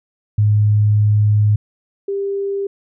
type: tone pair in turn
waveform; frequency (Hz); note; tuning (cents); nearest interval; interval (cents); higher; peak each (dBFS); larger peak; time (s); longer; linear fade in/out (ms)
sine; 105.1 / 396.8; G#2 / G4; +21 / +21; octave + major seventh; 2300; second; -10 / -18; first; 0.38-1.56 / 2.08-2.67; first; 5
effects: none